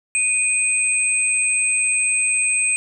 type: tone pair together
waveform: sine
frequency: 2478 / 8218 Hz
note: D#7 / C9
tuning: -8 / -32 cents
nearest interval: octave + major sixth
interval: 2076 cents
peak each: -19 dBFS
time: 0.15-2.76 s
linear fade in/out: 0 ms
effects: none